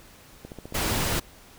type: click train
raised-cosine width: 2 ms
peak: -25 dBFS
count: 8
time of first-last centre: 0.45-0.929 s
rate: 14.6 Hz
type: noise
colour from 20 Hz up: pink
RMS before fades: -26 dBFS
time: 0.74-1.2 s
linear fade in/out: 10 ms
effects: pink hiss -51 dBFS RMS until 1.58 s